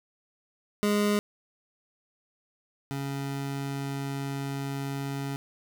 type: tone pair in turn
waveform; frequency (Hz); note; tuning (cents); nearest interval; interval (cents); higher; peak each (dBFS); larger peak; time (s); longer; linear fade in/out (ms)
25% pulse; 206.8 / 138.5; G#3 / C#3; -7 / -1; perfect fifth; 694; first; -19 / -27; first; 0.83-1.19 / 2.91-5.36; second; 0
effects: none